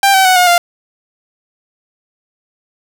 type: tone with pitch steps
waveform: sawtooth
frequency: 790 / 765.7 / 742.2 / 719.4 / 697.3 Hz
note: G5 / G5 / F#5 / F#5 / F5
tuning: +13 / -41 / +5 / -49 / -3 cents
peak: -3 dBFS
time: 0.03-0.58 s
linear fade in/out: 2 ms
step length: 110 ms
effects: none